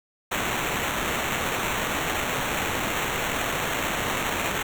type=noise with sample-and-hold; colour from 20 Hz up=white; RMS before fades=-27 dBFS; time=0.31-4.63 s; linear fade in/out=10 ms; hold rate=4900 Hz; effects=none